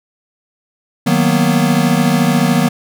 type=chord; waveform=square; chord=B major seventh; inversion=first; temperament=equal; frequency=155.56 / 185 / 233.1 / 246.9 Hz; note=D#3 / F#3 / A#3 / B3; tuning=0 / 0 / 0 / 0 cents; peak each=-17 dBFS; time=1.06-2.69 s; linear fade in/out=10 ms; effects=none